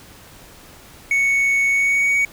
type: tone with pitch glide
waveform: triangle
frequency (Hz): 2219 to 2245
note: C#7 to C#7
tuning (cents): +1 to +21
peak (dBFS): -13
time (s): 1.11-2.25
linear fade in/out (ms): 2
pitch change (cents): +20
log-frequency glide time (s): 1.69-2.14
effects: pink hiss -44 dBFS RMS until 2.32 s